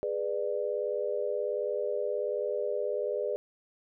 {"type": "chord", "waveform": "sine", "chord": "G# diminished", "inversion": "none", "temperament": "equal with one note detuned", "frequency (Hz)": [415.3, 493.9, 595.2], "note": ["G#4", "B4", "D5"], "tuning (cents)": [0, 0, 23], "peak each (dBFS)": -33, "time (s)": [0.03, 3.36], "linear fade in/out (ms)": 0, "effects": []}